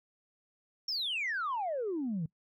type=exponential sweep; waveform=sine; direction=down; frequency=5588 to 150 Hz; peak=-30 dBFS; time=0.88-2.26 s; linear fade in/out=5 ms; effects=noise-tail reverb RT60 0.1 s tail -22 dB re dry + tanh soft clip ceiling -28 dBFS